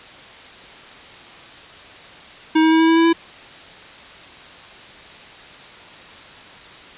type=tone with pitch steps; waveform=square; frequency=316.9 / 319.5 / 322.1 / 324.7 / 327.3 / 330 / 332.7 Hz; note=D#4 / D#4 / E4 / E4 / E4 / E4 / E4; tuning=+32 / +46 / -40 / -26 / -12 / +2 / +16 cents; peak=-12 dBFS; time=2.55-3.131 s; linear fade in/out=10 ms; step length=83 ms; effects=white hiss -40 dBFS RMS until 6.97 s + resampled to 8000 Hz